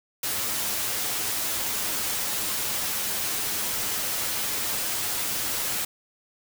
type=noise with comb filter; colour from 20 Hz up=white; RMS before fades=-28 dBFS; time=0.23-5.85 s; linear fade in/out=5 ms; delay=9.4 ms; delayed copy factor=+0.5; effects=none